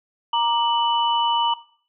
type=tone cluster; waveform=sine; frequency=935 / 1182 / 2976 Hz; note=A#5 / D6 / F#7; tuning=+5 / +11 / +9 cents; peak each=-19 / -28 / -25 dBFS; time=0.33-1.54 s; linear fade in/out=5 ms; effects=noise-tail reverb RT60 0.5 s tail -17 dB re dry